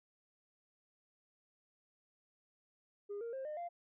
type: tone with pitch steps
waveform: sine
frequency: 407.4 / 465.3 / 531.4 / 606.9 / 693.1 Hz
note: G#4 / A#4 / C5 / D#5 / F5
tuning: -33 / -3 / +27 / -43 / -13 cents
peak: -38 dBFS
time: 3.09-3.69 s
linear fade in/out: 20 ms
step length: 120 ms
effects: tanh soft clip ceiling -38 dBFS

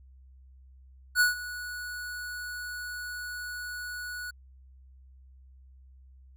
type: tone with ADSR envelope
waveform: square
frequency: 1468 Hz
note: F#6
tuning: 14 cents flat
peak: -19 dBFS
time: 1.15-4.31 s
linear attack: 55 ms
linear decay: 140 ms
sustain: -17 dB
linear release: 10 ms
effects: added 65 Hz sine -51 dBFS peak until 6.36 s

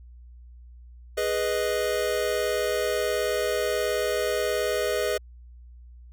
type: chord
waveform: square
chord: G# minor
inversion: none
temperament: equal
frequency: 415.3 / 493.9 / 622.3 Hz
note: G#4 / B4 / D#5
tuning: 0 / 0 / 0 cents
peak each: -29 dBFS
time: 1.17-5.18 s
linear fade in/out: 10 ms
effects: added 60 Hz sine -44 dBFS peak until 6.12 s

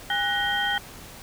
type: tone cluster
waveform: sine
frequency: 812 / 1482 / 1883 / 3169 Hz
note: G#5 / F#6 / A#6 / G7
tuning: -39 / +2 / +17 / +18 cents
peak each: -28 dBFS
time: 0.1-0.78 s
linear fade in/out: 2 ms
effects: pink hiss -43 dBFS RMS until 1.22 s

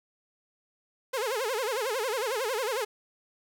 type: tone with vibrato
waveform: sawtooth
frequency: 475.1 Hz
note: A#4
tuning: 33 cents sharp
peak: -24 dBFS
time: 1.13-2.85 s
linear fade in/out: 10 ms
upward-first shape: sine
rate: 11 Hz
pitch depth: 230 cents each way
effects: none

